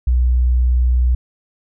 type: tone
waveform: sine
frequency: 61.74 Hz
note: B1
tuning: in tune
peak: -11 dBFS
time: 0.07-1.15 s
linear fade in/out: 5 ms
effects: none